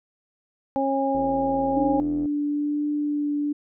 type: harmonic tone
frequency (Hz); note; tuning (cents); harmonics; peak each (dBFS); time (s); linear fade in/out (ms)
272.3; C#4; -31; 1 / 2 / 3; -25 / -25 / -25; 0.76-2; 0
type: click train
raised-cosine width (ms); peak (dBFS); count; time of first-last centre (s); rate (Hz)
2; -25; 94; 1.15-2.257; 84
type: tone with vibrato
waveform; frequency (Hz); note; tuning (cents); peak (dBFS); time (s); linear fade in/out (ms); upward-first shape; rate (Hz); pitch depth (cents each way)
sine; 293.7; D4; 0; -22; 1.76-3.53; 10; triangle; 1.1; 12
effects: none